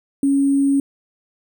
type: tone with sample-and-hold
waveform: sine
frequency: 277.2 Hz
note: C#4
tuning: in tune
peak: -13 dBFS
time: 0.23-0.8 s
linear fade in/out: 2 ms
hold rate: 8820 Hz
effects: none